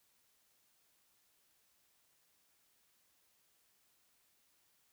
silence, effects white hiss -74 dBFS RMS until 4.92 s

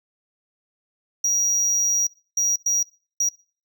triangle tone bursts at uneven times, 5750 Hz, F8, 50 cents sharp, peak -16 dBFS, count 4, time 1.24-2.07 / 2.37-2.56 / 2.66-2.83 / 3.2-3.29 s, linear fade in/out 5 ms, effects noise-tail reverb RT60 0.4 s tail -24 dB re dry

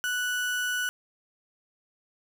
35% pulse tone, 1480 Hz, F#6, in tune, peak -25 dBFS, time 0.04-0.89 s, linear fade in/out 0 ms, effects none

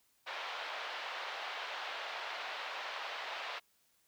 pink band-pass noise, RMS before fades -42 dBFS, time 0.26-3.6 s, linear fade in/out 20 ms, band 640 to 3900 Hz, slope 24 dB/octave, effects white hiss -73 dBFS RMS until 4.07 s

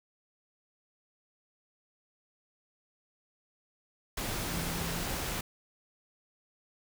sine tone in noise, 168.6 Hz, E3, 39 cents sharp, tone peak -38 dBFS, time 4.47-5.03 s, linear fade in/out 5 ms, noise pink, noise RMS -35 dBFS, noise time 4.17-5.41 s, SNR -6 dB, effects none

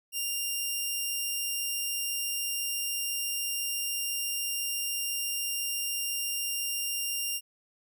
10% pulse tone, 2794 Hz, F7, in tune, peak -21 dBFS, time 0.12-7.41 s, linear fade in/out 50 ms, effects none

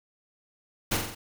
pink noise with echo, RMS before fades -26 dBFS, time 0.91-0.97 s, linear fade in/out 10 ms, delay 45 ms, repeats 4, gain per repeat -4 dB, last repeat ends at 1.15 s, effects none

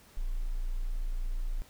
sine tone, 29.03 Hz, A#0, 6 cents flat, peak -29 dBFS, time 0.17-1.62 s, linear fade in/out 0 ms, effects pink hiss -58 dBFS RMS until 1.69 s

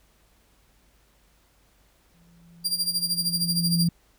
sine tone with exponential growth, 169.7 Hz, F3, 49 cents flat, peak -18 dBFS, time 2.14-3.89 s, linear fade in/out 5 ms, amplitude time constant 380 ms
sawtooth tone with tremolo, 4764 Hz, D8, 24 cents sharp, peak -18 dBFS, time 2.64-3.88 s, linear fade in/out 20 ms, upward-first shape sine, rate 13 Hz, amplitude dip 80%
effects added 50 Hz sine -63 dBFS peak until 4.18 s + pink hiss -63 dBFS RMS until 4.18 s

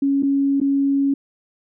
sine tone with dropouts, 277.2 Hz, C#4, in tune, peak -15 dBFS, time 0.02-1.14 s, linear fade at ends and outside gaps 5 ms, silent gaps 0.225-0.231 / 0.602-0.613 s, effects none

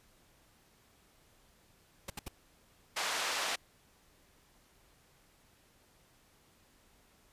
pink noise bursts, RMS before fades -40 dBFS, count 3, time 2.08-2.283 s, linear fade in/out 5 ms, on 21 ms, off 70 ms
pink band-pass noise, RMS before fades -35 dBFS, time 2.96-3.56 s, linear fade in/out 10 ms, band 820 to 7000 Hz, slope 12 dB/octave
effects pink hiss -66 dBFS RMS until 7.32 s + resampled to 32000 Hz

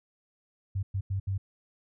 sine tone bursts at uneven times, 97.1 Hz, G2, 16 cents flat, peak -27 dBFS, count 4, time 0.75-0.83 / 0.94-1.01 / 1.1-1.2 / 1.27-1.38 s, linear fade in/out 10 ms, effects none

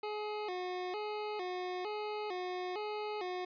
25% pulse tone with vibrato, 391.6 Hz, G4, 2 cents flat, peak -33 dBFS, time 0.03-3.45 s, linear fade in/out 5 ms, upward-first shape square, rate 1.1 Hz, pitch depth 130 cents each way, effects resampled to 11025 Hz

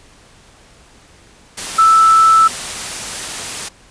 sine tone in noise, 1318.5 Hz, E6, in tune, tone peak -6 dBFS, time 1.78-2.48 s, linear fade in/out 10 ms, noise white, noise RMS -24 dBFS, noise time 1.57-3.69 s, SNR +15 dB, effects pink hiss -46 dBFS RMS until 3.9 s + resampled to 22050 Hz

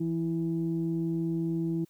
sine tone pair together, 166.14 / 329.5 Hz, E3 / E4, +14 / -1 cents, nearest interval octave, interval 1185 cents, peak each -29 / -29 dBFS, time 0-1.85 s, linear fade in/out 10 ms, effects tanh soft clip ceiling -20 dBFS + white hiss -68 dBFS RMS until 1.89 s

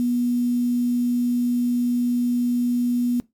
sine tone with quantisation, 243.1 Hz, B3, 27 cents flat, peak -18 dBFS, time 0-3.2 s, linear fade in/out 0 ms, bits 7, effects noise-tail reverb RT60 0.2 s tail -20 dB re dry + MP3 96 kbps

